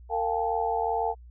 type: tone cluster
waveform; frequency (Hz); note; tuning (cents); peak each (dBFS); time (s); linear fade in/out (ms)
sine; 456.1 / 700 / 786 / 868; A#4 / F5 / G5 / A5; -38 / +4 / +4 / -24; -30; 0.09-1.15; 50
effects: added 60 Hz sine -45 dBFS peak until 1.3 s

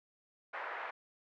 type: band-pass noise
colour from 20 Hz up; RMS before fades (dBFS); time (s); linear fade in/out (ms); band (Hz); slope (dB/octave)
white; -42; 0.53-0.91; 10; 540 to 1800; 24
effects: none

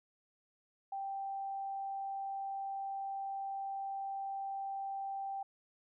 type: tone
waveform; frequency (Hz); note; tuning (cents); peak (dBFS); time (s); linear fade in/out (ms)
sine; 784; G5; 0; -37; 0.92-5.43; 5
effects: none

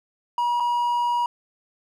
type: tone with dropouts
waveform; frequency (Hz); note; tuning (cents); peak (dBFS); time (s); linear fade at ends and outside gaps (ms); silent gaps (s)
triangle; 960; B5; -49; -18; 0.38-1.26; 2; 0.6-0.604
effects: none

